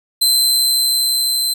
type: tone with level ramp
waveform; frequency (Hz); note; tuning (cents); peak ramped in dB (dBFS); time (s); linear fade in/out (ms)
sawtooth; 4083; C8; -43; -8 to -13; 0.21-1.54; 10
effects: none